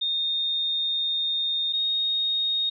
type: tone pair in turn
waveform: sine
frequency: 3669 / 3720 Hz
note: A#7 / A#7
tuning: -28 / -4 cents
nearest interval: unison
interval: 24 cents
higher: second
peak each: -23 / -22 dBFS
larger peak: second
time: 0.01-1.73 / 1.73-2.7 s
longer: first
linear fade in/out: 10 ms
effects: none